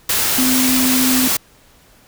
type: tone in noise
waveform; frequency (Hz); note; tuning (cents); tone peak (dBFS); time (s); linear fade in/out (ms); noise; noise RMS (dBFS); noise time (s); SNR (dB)
sine; 256.7; C4; -33; -15; 0.38-1.28; 5; white; -17; 0.09-1.37; -1
effects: pink hiss -50 dBFS RMS until 2.07 s